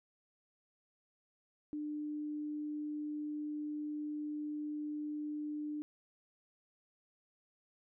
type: tone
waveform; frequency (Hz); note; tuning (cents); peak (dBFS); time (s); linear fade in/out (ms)
sine; 299.2; D4; +32; -37; 1.73-5.82; 0
effects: none